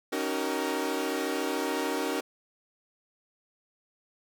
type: chord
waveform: sawtooth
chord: D# minor seventh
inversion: third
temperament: equal with one note detuned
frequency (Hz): 277.2 / 311.1 / 379.1 / 466.2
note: C#4 / D#4 / F#4 / A#4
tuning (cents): 0 / 0 / +42 / 0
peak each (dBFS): -30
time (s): 0.12-2.21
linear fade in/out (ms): 10
effects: none